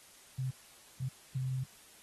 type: tone bursts at uneven times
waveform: sine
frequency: 130.4 Hz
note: C3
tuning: 5 cents flat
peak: -32 dBFS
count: 3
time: 0.38-0.51 / 1-1.09 / 1.35-1.64 s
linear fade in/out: 10 ms
effects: white hiss -58 dBFS RMS until 2.02 s + AAC 32 kbps